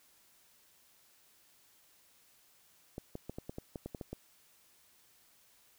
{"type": "clicks", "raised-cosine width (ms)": 2, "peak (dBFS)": -27, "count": 11, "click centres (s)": [2.981, 3.154, 3.296, 3.385, 3.495, 3.584, 3.758, 3.86, 3.948, 4.012, 4.13], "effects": ["white hiss -66 dBFS RMS until 5.78 s"]}